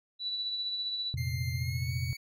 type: tone with tremolo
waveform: sine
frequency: 3951 Hz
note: B7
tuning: in tune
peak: -30 dBFS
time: 0.19-1.15 s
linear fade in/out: 50 ms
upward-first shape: sine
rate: 15 Hz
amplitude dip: 35%
type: chord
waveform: sine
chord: F suspended fourth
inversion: none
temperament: just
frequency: 87.31 / 116.41 / 130.96 Hz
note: F2 / Bb2 / C3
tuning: 0 / -2 / +2 cents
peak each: -35 / -35 / -34 dBFS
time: 1.14-2.13 s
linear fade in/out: 0 ms
type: tone with pitch glide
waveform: 25% pulse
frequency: 2101 to 2239 Hz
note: C7 to C#7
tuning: +7 to +17 cents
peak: -36 dBFS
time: 1.17-2.17 s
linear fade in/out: 10 ms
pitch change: +110 cents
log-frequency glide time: 1.56-1.93 s
effects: none